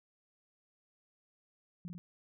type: tone with echo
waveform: sine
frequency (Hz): 174.61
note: F3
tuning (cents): 0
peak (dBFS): -40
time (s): 1.85-1.88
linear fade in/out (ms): 0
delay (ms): 50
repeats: 2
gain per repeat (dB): -2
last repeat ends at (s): 1.98
effects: none